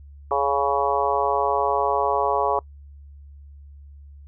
harmonic tone, 140 Hz, C#3, 18 cents sharp, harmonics 3 / 4 / 5 / 6 / 7 / 8, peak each -26 / -26 / -26 / -26 / -26 / -26 dBFS, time 0.31-2.59 s, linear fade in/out 2 ms, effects noise-tail reverb RT60 0.1 s tail -25 dB re dry + added 71 Hz sine -41 dBFS peak until 4.27 s

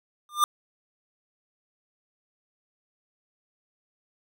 square tone with exponential growth, 1199 Hz, D6, 36 cents sharp, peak -15 dBFS, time 0.29-0.44 s, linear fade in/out 1 ms, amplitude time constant 32 ms, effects none

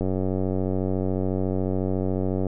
click train, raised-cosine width 2 ms, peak -13 dBFS, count 232, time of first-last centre 0.01-2.467 s, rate 94 Hz, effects none

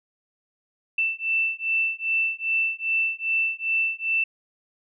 sine beating tone pair, 2664 / 2666.5 Hz, E7 / E7, +18 / +19 cents, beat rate 2.5 Hz, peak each -25 dBFS, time 0.98-4.24 s, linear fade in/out 5 ms, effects none

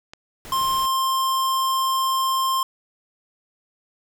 click, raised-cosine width 0.2 ms, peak -21 dBFS, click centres 0.135 s
pink noise, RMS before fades -39 dBFS, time 0.45-0.86 s, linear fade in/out 0 ms
square tone, 1056 Hz, C6, 16 cents sharp, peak -20 dBFS, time 0.52-2.63 s, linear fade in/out 2 ms
effects none

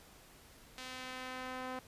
sawtooth tone with band-pass filter sweep, 256.4 Hz, C4, 35 cents flat, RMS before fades -44 dBFS, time 0.78-1.79 s, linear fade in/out 2 ms, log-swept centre 3800 to 1000 Hz, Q 0.76, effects pink hiss -59 dBFS RMS until 1.87 s + resampled to 32000 Hz

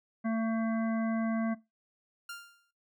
harmonic tone, 224.6 Hz, A3, 36 cents sharp, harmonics 1 / 3 / 5 / 7 / 9, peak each -28 / -38 / -42 / -45 / -47 dBFS, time 0.24-1.55 s, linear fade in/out 20 ms
sawtooth tone with exponential decay, 1396.9 Hz, F6, in tune, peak -34 dBFS, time 2.29-2.71 s, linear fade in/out 5 ms, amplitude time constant 90 ms
effects noise-tail reverb RT60 0.2 s tail -17 dB re dry

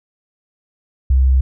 sine tone, 65.41 Hz, C2, in tune, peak -9 dBFS, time 1.1-1.41 s, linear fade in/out 5 ms, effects none

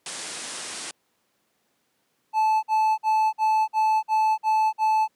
white low-pass noise, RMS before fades -35 dBFS, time 0.06-0.91 s, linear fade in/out 2 ms, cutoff 10000 Hz, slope 96 dB/octave
triangle tone bursts, 871 Hz, A5, 18 cents flat, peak -16 dBFS, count 8, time 2.33-5.08 s, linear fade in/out 50 ms, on 300 ms, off 50 ms
effects pink hiss -70 dBFS RMS until 5.15 s + high-pass 200 Hz 12 dB/octave

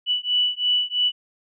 sine beating tone pair, 2960 / 2963 Hz, F#7 / F#7, 0 / +2 cents, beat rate 3 Hz, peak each -22 dBFS, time 0.06-1.12 s, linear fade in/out 50 ms, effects none

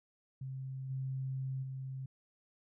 sine tone with level steps, 132.5 Hz, C3, 22 cents sharp, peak -39 / -35 / -39 dBFS, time 0.41-2.06 s, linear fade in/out 5 ms, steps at 0.89 / 1.62 s, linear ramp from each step 20 ms, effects none

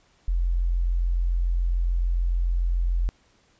sine tone, 43.47 Hz, F1, 7 cents flat, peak -20 dBFS, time 0.28-3.09 s, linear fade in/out 0 ms, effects pink hiss -62 dBFS RMS until 3.59 s + resampled to 16000 Hz

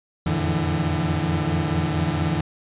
30% pulse tone cluster, 85.1 / 89.7 / 111.1 / 149.8 / 166.2 Hz, F2 / F2 / A2 / D3 / E3, -44 / +47 / +17 / +35 / +15 cents, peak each -25 / -28 / -30 / -22 / -23 dBFS, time 0.26-2.41 s, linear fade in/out 5 ms, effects resampled to 8000 Hz

